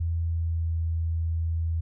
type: tone with pitch glide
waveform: sine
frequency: 83.4 to 82.2 Hz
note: E2 to E2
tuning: +21 to -4 cents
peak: -24 dBFS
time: 0-1.81 s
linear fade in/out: 10 ms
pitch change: -25 cents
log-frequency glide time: 0.13-0.74 s
effects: none